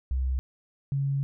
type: tone pair in turn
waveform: sine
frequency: 64.8 / 138.5 Hz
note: C2 / C#3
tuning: -16 / -1 cents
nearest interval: octave + minor second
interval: 1315 cents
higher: second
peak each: -24 dBFS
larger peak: neither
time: 0.11-0.39 / 0.92-1.23 s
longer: second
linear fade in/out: 0 ms
effects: none